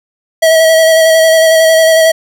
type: tone with vibrato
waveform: square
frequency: 645 Hz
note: E5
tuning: 38 cents flat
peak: -5 dBFS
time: 0.42-2.12 s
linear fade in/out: 10 ms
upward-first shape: square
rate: 11 Hz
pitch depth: 16 cents each way
effects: none